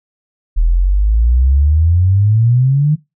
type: exponential sweep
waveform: sine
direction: up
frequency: 38.89 to 155.56 Hz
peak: -8 dBFS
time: 0.56-2.96 s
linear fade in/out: 20 ms
effects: noise-tail reverb RT60 0.2 s tail -19 dB re dry